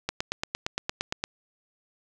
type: click train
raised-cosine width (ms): 0.2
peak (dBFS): -10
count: 11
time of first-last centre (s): 0.09-1.239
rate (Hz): 8.7
effects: none